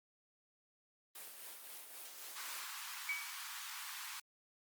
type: noise with tremolo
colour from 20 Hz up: white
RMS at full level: -49 dBFS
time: 1.15-2.65 s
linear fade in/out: 5 ms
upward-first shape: sine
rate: 3.8 Hz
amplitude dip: 40%
type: high-pass noise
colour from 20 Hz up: pink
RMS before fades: -47 dBFS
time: 2.36-4.2 s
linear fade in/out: 5 ms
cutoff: 930 Hz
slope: 48 dB/octave
type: tone with exponential decay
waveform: sine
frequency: 2271 Hz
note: C#7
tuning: 41 cents sharp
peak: -33 dBFS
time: 3.09-3.42 s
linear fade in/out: 2 ms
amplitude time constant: 70 ms
effects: high-pass 400 Hz 12 dB/octave + Opus 32 kbps